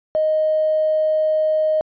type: tone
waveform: triangle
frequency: 622.3 Hz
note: D#5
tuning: in tune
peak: -11 dBFS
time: 0.15-1.81 s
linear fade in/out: 0 ms
effects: tanh soft clip ceiling -13 dBFS + resampled to 11025 Hz